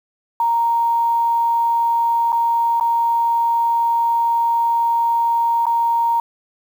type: tone with dropouts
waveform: sine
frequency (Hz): 931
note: A#5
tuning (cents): -2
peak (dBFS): -14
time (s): 0.4-6.2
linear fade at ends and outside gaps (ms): 2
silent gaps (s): 2.321-2.327 / 2.799-2.809 / 5.656-5.666
effects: 7-bit